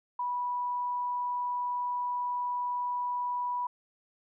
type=tone; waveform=sine; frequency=981 Hz; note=B5; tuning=12 cents flat; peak=-29 dBFS; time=0.19-3.67 s; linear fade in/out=5 ms; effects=none